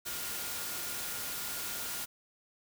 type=tone in noise; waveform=sine; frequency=1419 Hz; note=F6; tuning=27 cents sharp; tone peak=-49 dBFS; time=0.05-2.06 s; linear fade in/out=20 ms; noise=white; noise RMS=-38 dBFS; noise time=0.05-2.06 s; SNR=-14 dB; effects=none